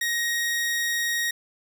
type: tone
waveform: sawtooth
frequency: 1879 Hz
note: A#6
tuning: 13 cents sharp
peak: -20 dBFS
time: 0.01-1.31 s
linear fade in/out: 5 ms
effects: none